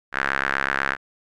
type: tone with band-pass filter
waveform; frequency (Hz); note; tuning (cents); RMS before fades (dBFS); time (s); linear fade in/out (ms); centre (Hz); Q
sawtooth; 68.1; C#2; -30; -24; 0.12-0.97; 50; 1600; 4
effects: none